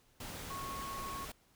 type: tone in noise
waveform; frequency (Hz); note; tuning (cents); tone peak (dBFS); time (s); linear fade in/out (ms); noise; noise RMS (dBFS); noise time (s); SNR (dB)
sine; 1100; C#6; -14; -41; 0.5-1.25; 5; pink; -45; 0.2-1.32; +1
effects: pink hiss -69 dBFS RMS until 1.55 s